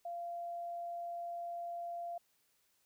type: tone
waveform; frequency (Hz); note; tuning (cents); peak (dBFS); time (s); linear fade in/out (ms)
sine; 690; F5; -21; -39; 0.05-2.18; 5
effects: white hiss -75 dBFS RMS until 2.85 s